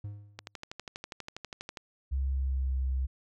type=tone with exponential decay; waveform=triangle; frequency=102.7 Hz; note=G#2; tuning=19 cents flat; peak=-32 dBFS; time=0.04-0.55 s; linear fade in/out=5 ms; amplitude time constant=110 ms
type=click train; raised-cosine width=0.2 ms; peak=-22 dBFS; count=18; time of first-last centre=0.39-1.772 s; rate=12.3 Hz
type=tone with pitch glide; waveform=sine; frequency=67.1 to 65.34 Hz; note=C2 to C2; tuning=+44 to -2 cents; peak=-27 dBFS; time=2.11-3.07 s; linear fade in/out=20 ms; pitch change=-46 cents; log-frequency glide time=2.28-2.77 s
effects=none